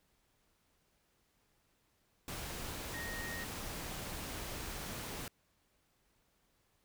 sine tone in noise, 1864.7 Hz, A#6, in tune, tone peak -43 dBFS, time 2.94-3.44 s, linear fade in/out 2 ms, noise pink, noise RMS -43 dBFS, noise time 2.28-5.28 s, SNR -3 dB, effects pink hiss -75 dBFS RMS until 6.84 s

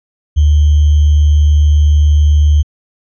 sine tone with sample-and-hold, 74.4 Hz, D2, 23 cents sharp, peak -5 dBFS, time 0.36-2.63 s, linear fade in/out 20 ms, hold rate 3150 Hz, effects resampled to 16000 Hz

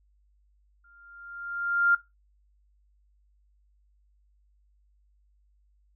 sine tone with exponential growth, 1396.9 Hz, F6, in tune, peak -17 dBFS, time 0.84-1.95 s, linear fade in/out 5 ms, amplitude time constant 240 ms, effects noise-tail reverb RT60 0.2 s tail -17 dB re dry + added 50 Hz sine -62 dBFS peak until 5.95 s

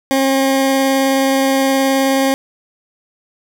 20% pulse tone with vibrato, 269.2 Hz, C4, 49 cents sharp, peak -7 dBFS, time 0.11-2.34 s, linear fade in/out 0 ms, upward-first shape triangle, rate 19 Hz, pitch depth 10 cents each way, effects none

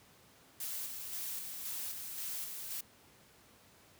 blue noise with tremolo, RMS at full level -40 dBFS, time 0.6-2.81 s, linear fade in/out 5 ms, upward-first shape square, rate 1.9 Hz, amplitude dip 35%, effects pink hiss -62 dBFS RMS until 3.99 s + high-pass 80 Hz 12 dB/octave

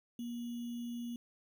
sine tone with sample-and-hold, 237.8 Hz, A#3, 35 cents sharp, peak -38 dBFS, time 0.19-1.16 s, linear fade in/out 2 ms, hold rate 3150 Hz, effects none

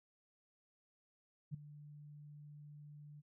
sine tone with ADSR envelope, 147.6 Hz, D3, 9 cents sharp, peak -37 dBFS, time 1.51-3.22 s, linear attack 32 ms, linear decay 8 ms, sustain -15 dB, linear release 29 ms, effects none

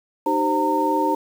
sine tone cluster, 306 / 388.2 / 524 / 916 Hz, D#4 / G4 / C5 / A#5, -29 / -17 / +2 / -31 cents, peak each -23 / -26 / -26 / -20 dBFS, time 0.26-1.15 s, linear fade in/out 5 ms, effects 7-bit

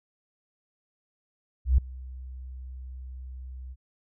sine tone with ADSR envelope, 64 Hz, C2, 38 cents flat, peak -14 dBFS, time 1.65-3.76 s, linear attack 130 ms, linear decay 5 ms, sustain -23 dB, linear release 42 ms, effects none

